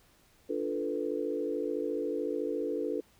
sine chord, B half-diminished seventh, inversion first, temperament equal, 293.7 / 349.2 / 440 / 493.9 Hz, D4 / F4 / A4 / B4, 0 / 0 / 0 / 0 cents, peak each -36 / -37 / -34 / -36 dBFS, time 0.49-3.01 s, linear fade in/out 10 ms, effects pink hiss -64 dBFS RMS until 3.19 s

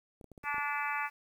clicks, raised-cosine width 2 ms, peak -37 dBFS, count 7, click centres 0.212 / 0.243 / 0.317 / 0.378 / 0.439 / 0.544 / 0.582 s
harmonic tone, 290 Hz, D4, 22 cents flat, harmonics 3 / 4 / 5 / 6 / 7 / 8 / 9, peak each -37 / -38 / -39 / -40 / -40 / -41 / -42 dBFS, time 0.43-1.1 s, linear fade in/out 50 ms
effects 10-bit

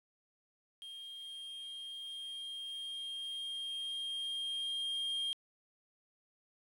triangle tone with level ramp, 3216 Hz, G7, 44 cents sharp, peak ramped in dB -44 to -32 dBFS, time 0.82-5.33 s, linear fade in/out 0 ms, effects resampled to 32000 Hz + 10-bit

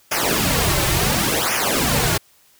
pink noise with flanger, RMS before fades -19 dBFS, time 0.11-2.18 s, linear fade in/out 10 ms, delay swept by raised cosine 0.24 to 4.24 ms, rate 0.7 Hz, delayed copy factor -0.95, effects white hiss -55 dBFS RMS until 2.59 s

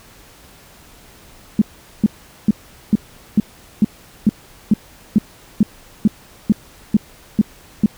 sine tone bursts, 210.8 Hz, G#3, 26 cents sharp, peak -7 dBFS, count 15, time 1.59-7.86 s, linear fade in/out 2 ms, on 26 ms, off 420 ms, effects pink hiss -45 dBFS RMS until 7.97 s

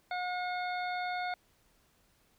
harmonic tone with a mistuned harmonic, 722 Hz, F#5, 43 cents flat, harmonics 1 / 2 / 3 / 5 / 6, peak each -34 / -40 / -41 / -48 / -50 dBFS, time 0.11-1.34 s, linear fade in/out 2 ms, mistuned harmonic 6, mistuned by +16 cents, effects pink hiss -69 dBFS RMS until 2.38 s

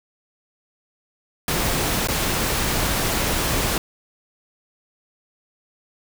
pink noise with dropouts, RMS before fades -22 dBFS, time 1.48-3.78 s, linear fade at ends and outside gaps 2 ms, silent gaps 2.073-2.085 s, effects none

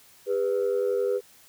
sine tone pair together, 402.7 / 493.9 Hz, G4 / B4, +47 / 0 cents, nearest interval major third, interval 353 cents, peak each -24 dBFS, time 0.26-1.21 s, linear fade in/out 50 ms, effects tanh soft clip ceiling -18 dBFS + white hiss -55 dBFS RMS until 1.48 s

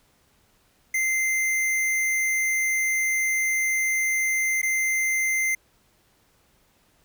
square tone with dropouts, 2082 Hz, C7, 9 cents flat, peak -22 dBFS, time 0.94-5.55 s, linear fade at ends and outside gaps 5 ms, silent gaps 4.617-4.629 s, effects pink hiss -63 dBFS RMS until 7.04 s

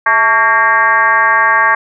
sine tone with frequency modulation, 1368 Hz, F6, 36 cents flat, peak -7 dBFS, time 0.06-1.75 s, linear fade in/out 5 ms, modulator 240 Hz, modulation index 2.2, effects none

